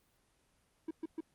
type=tone bursts; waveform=triangle; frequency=322.3 Hz; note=E4; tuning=39 cents flat; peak=-34 dBFS; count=3; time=0.88-1.207 s; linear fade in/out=5 ms; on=29 ms; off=120 ms; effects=pink hiss -73 dBFS RMS until 1.34 s + Opus 24 kbps